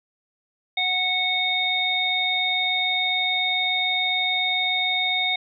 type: harmonic tone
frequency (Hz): 737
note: F#5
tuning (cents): -7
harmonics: 1 / 3 / 5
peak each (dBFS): -29 / -24 / -23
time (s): 0.77-5.36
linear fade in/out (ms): 5
effects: none